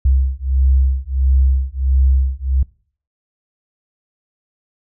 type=beating tone pair; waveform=sine; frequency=65.41 / 66.91 Hz; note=C2 / C2; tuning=0 / +39 cents; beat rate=1.5 Hz; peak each=-15 dBFS; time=0.05-2.63 s; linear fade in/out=5 ms; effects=noise-tail reverb RT60 0.5 s tail -23 dB re dry